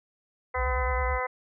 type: harmonic tone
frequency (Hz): 253.5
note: B3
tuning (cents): +45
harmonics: 2 / 3 / 4 / 5 / 6 / 7 / 8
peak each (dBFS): -32 / -35 / -32 / -36 / -40 / -42 / -34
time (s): 0.54-1.27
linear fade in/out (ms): 10
type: tone with vibrato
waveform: sine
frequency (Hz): 64.7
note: C2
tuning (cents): -19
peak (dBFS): -27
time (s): 0.55-1.2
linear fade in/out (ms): 50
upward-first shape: sine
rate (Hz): 9.3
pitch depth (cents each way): 220
effects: none